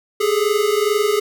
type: tone pair together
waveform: square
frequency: 406.9 / 429.2 Hz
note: G#4 / A4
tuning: -35 / -43 cents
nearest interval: minor second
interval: 92 cents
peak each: -19 dBFS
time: 0.2-1.2 s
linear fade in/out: 10 ms
effects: none